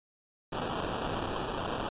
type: noise with sample-and-hold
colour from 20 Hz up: blue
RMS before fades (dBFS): -34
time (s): 0.52-1.89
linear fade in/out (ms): 5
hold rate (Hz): 2100
effects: resampled to 8000 Hz